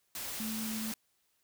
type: tone in noise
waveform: sine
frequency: 220 Hz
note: A3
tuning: in tune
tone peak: -36 dBFS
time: 0.4-0.92 s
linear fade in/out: 2 ms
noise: white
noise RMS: -40 dBFS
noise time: 0.15-0.94 s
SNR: +1 dB
effects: white hiss -75 dBFS RMS until 1.43 s